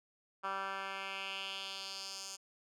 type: tone with band-pass filter sweep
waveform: 10% pulse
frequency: 194.1 Hz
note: G3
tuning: 17 cents flat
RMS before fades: -42 dBFS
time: 0.43-2.37 s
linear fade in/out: 20 ms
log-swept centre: 1300 to 6500 Hz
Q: 2.5
effects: none